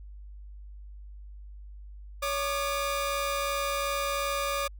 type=tone pair together; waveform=sawtooth; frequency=562 / 1206.8 Hz; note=C#5 / D6; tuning=+24 / +47 cents; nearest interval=octave + minor second; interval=1323 cents; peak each=-27 dBFS; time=2.22-4.68 s; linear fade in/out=10 ms; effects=added 50 Hz sine -42 dBFS peak until 4.79 s